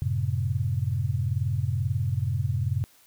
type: chord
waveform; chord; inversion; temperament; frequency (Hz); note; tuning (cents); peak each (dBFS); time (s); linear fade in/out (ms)
sine; F# diminished; none; just; 92.5 / 111 / 133.2; F#2 / A2 / C3; 0 / +16 / +31; -28; 0.02-2.84; 0
effects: white hiss -58 dBFS RMS until 3.06 s